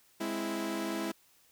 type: chord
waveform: sawtooth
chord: Ab augmented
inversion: none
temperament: equal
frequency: 207.7 / 261.6 / 329.6 Hz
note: Ab3 / C4 / E4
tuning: 0 / 0 / 0 cents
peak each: -34 / -37 / -31 dBFS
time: 0.2-1.12 s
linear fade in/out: 10 ms
effects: white hiss -65 dBFS RMS until 1.51 s